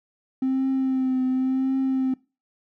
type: tone with vibrato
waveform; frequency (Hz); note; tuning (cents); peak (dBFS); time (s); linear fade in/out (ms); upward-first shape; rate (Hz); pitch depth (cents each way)
triangle; 261.6; C4; 0; -17; 0.42-2.14; 5; triangle; 0.92; 32
effects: noise-tail reverb RT60 0.3 s tail -24 dB re dry + tanh soft clip ceiling -16 dBFS